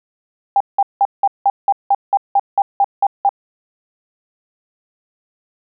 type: tone bursts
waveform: sine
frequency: 798 Hz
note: G5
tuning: 31 cents sharp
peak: -9 dBFS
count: 13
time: 0.56-3.292 s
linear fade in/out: 2 ms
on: 44 ms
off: 180 ms
effects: none